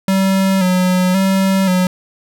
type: tone with vibrato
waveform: square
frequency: 187.5 Hz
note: F#3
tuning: 23 cents sharp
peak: -12 dBFS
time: 0.08-1.87 s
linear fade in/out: 2 ms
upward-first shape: square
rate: 0.94 Hz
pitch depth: 43 cents each way
effects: none